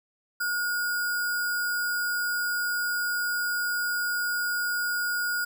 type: tone with sample-and-hold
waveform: sine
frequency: 1442 Hz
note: F#6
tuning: 45 cents flat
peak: -25 dBFS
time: 0.4-5.45 s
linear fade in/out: 10 ms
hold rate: 6300 Hz
effects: none